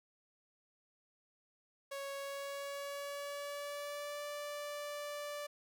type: tone with pitch glide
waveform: sawtooth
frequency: 554.4 to 585 Hz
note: C#5 to D5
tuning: 0 to -7 cents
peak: -37 dBFS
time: 1.91-5.47 s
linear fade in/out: 10 ms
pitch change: +93 cents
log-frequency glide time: 2.14-4.24 s
effects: none